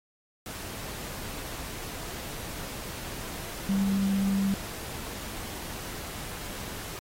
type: tone in noise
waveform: sine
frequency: 196 Hz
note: G3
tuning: in tune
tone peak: -23 dBFS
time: 3.69-4.54 s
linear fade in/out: 0 ms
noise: pink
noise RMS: -39 dBFS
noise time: 0.46-6.99 s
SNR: +13 dB
effects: AAC 48 kbps